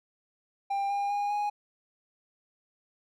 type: tone with pitch steps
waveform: triangle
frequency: 795 / 805.6 / 816.4 / 827.3 Hz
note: G5 / G5 / G#5 / G#5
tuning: +24 / +47 / -30 / -7 cents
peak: -25 dBFS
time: 0.7-1.5 s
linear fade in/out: 10 ms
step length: 200 ms
effects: none